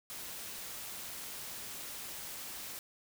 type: noise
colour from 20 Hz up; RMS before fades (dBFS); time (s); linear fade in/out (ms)
white; -44; 0.1-2.79; 0
effects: none